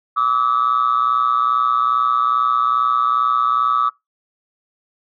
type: ring-modulated tone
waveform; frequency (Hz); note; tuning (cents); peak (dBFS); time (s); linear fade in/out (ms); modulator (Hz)
triangle; 61.2; B1; -15; -8; 0.16-3.9; 20; 1220
effects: noise-tail reverb RT60 0.2 s tail -25 dB re dry + tanh soft clip ceiling -8 dBFS